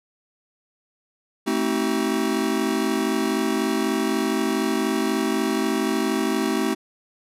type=chord; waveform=square; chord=A diminished seventh; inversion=none; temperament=just; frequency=220 / 264 / 316.8 / 380.2 Hz; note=A3 / C4 / Eb4 / Gb4; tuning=0 / +16 / +31 / +47 cents; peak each=-27 dBFS; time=1.46-6.75 s; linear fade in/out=20 ms; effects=resampled to 32000 Hz